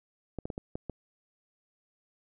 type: clicks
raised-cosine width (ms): 2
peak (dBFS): -22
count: 6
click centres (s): 0.387 / 0.455 / 0.502 / 0.579 / 0.755 / 0.897
effects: none